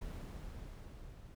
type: noise with level ramp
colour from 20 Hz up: brown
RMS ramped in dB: -43 to -54 dBFS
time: 0.01-1.35 s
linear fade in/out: 10 ms
effects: none